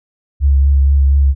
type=tone with vibrato; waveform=sine; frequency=69.3 Hz; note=C#2; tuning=in tune; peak=-7 dBFS; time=0.4-1.35 s; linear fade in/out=50 ms; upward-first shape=triangle; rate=4.2 Hz; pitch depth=29 cents each way; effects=none